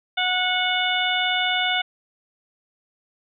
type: harmonic tone with a mistuned harmonic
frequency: 733 Hz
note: F#5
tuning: 16 cents flat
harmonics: 1 / 2 / 3 / 4 / 5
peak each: -26 / -26 / -26 / -26 / -26 dBFS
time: 0.17-1.82 s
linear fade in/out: 10 ms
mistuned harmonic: 5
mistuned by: -54 cents
effects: none

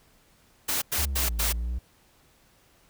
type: noise bursts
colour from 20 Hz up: white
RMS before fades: -27 dBFS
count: 4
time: 0.68-1.528 s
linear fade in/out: 10 ms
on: 140 ms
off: 96 ms
type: exponential two-way sweep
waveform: triangle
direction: down then up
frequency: 75.6 to 54.2 to 62.2 Hz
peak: -25 dBFS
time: 0.98-1.79 s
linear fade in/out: 10 ms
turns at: 1.4 s
effects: pink hiss -61 dBFS RMS until 2.89 s

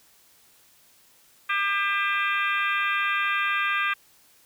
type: harmonic tone with a mistuned harmonic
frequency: 399.5 Hz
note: G4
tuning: 33 cents sharp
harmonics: 3 / 4 / 5 / 6 / 7 / 8 / 9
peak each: -27 / -27 / -31 / -30 / -32 / -37 / -40 dBFS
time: 1.49-3.94 s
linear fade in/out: 10 ms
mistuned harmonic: 7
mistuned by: -84 cents
effects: white hiss -58 dBFS RMS until 4.45 s

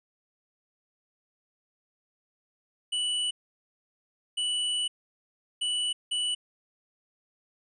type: tone bursts at uneven times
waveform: square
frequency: 2960 Hz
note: F#7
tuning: in tune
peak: -27 dBFS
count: 4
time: 2.92-3.31 / 4.37-4.88 / 5.61-5.93 / 6.11-6.35 s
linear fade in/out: 10 ms
effects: resampled to 24000 Hz

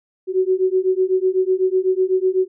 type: beating tone pair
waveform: sine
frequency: 370 / 378 Hz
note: F#4 / F#4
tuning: 0 / +37 cents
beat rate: 8 Hz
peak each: -18 dBFS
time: 0.27-2.48 s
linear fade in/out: 50 ms
effects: none

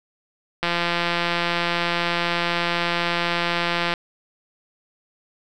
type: click train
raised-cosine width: 0.3 ms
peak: -6 dBFS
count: 570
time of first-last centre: 0.63-3.938 s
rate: 172 Hz
effects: none

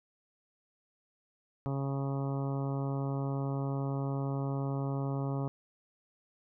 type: harmonic tone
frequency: 137.6 Hz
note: C#3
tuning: 12 cents flat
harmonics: 1 / 2 / 3 / 4 / 5 / 6 / 7 / 8 / 9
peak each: -32 / -38 / -42 / -44 / -46 / -48 / -49 / -50 / -51 dBFS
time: 1.66-5.48 s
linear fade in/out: 0 ms
effects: none

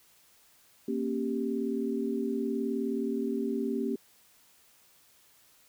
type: chord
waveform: sine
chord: G diminished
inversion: first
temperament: equal with one note detuned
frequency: 233.1 / 272.3 / 392 Hz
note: Bb3 / Db4 / G4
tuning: 0 / -31 / 0 cents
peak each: -32 / -33 / -33 dBFS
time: 0.88-3.96 s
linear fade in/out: 5 ms
effects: white hiss -62 dBFS RMS until 5.68 s

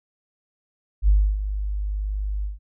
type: tone with ADSR envelope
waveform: sine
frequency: 50.7 Hz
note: G#1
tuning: 41 cents flat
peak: -11 dBFS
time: 1.02-2.59 s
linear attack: 62 ms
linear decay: 290 ms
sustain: -12 dB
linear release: 150 ms
effects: tanh soft clip ceiling -7 dBFS

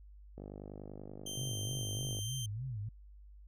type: click train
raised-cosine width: 2 ms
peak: -33 dBFS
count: 92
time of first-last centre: 0.38-2.189 s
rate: 50.3 Hz
type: tone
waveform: 20% pulse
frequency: 3136 Hz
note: G7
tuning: in tune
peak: -35 dBFS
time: 1.26-2.46 s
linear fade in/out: 5 ms
type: tone with vibrato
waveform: sine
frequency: 116.54 Hz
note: A#2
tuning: in tune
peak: -37 dBFS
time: 1.37-2.89 s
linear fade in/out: 5 ms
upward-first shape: sine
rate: 3.3 Hz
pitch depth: 230 cents each way
effects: added 50 Hz sine -52 dBFS peak until 3.47 s

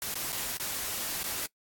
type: noise with dropouts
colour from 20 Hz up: white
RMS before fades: -34 dBFS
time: 0.02-1.46 s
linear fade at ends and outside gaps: 1 ms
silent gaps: 0.14-0.154 / 0.322-0.327 / 0.571-0.598 / 1.23-1.24 s
effects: noise-tail reverb RT60 0.1 s tail -22 dB re dry + AAC 64 kbps

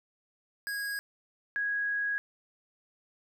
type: tone pair in turn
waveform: square / sine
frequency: 1647 / 1655.1 Hz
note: G#6 / G#6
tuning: -15 / -6 cents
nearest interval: unison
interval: 9 cents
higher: second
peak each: -33 / -28 dBFS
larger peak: second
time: 0.67-0.99 / 1.56-2.18 s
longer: second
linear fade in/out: 0 ms
effects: none

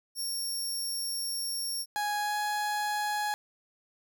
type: tone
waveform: 20% pulse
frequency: 5510 Hz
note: F8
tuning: 24 cents flat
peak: -26 dBFS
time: 0.15-1.86 s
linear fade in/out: 50 ms
type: tone with pitch glide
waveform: 30% pulse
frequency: 830.6 to 836.9 Hz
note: G#5 to G#5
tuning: 0 to +13 cents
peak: -26 dBFS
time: 1.96-3.34 s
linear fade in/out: 0 ms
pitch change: +13 cents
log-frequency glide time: 2.19-2.37 s
effects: none

